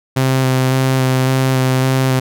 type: tone with vibrato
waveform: sawtooth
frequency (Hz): 130.81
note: C3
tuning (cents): 0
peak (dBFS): -8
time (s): 0.16-2.2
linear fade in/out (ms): 10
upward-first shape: square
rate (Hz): 1.8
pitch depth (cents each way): 12
effects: none